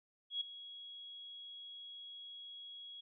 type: tone with ADSR envelope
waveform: sine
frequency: 3322 Hz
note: G#7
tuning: in tune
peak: -33 dBFS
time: 0.3-3.01 s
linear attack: 110 ms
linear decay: 6 ms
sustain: -15 dB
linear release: 8 ms
effects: none